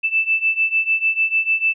sine beating tone pair, 2639 / 2645.7 Hz, E7 / E7, +1 / +6 cents, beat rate 6.7 Hz, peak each -20 / -18 dBFS, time 0.03-1.74 s, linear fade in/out 20 ms, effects none

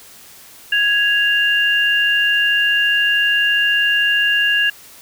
sine tone pair together, 1661.3 / 2794 Hz, G#6 / F7, 0 / 0 cents, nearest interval major sixth, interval 900 cents, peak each -15 / -16 dBFS, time 0.72-4.7 s, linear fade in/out 5 ms, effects white hiss -42 dBFS RMS until 5.01 s

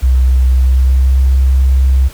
sine tone with pitch glide, 64 to 65.84 Hz, C2 to C2, -38 to +11 cents, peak -6 dBFS, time 0.02-2.09 s, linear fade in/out 20 ms, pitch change +49 cents, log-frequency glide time 0.49-1.22 s, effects pink hiss -36 dBFS RMS until 2.13 s

